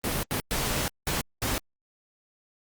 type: noise bursts at uneven times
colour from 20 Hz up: pink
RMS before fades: -28 dBFS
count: 5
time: 0.04-0.23 / 0.31-0.4 / 0.51-0.88 / 1.07-1.21 / 1.42-1.58 s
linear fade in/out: 0 ms
effects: Opus 32 kbps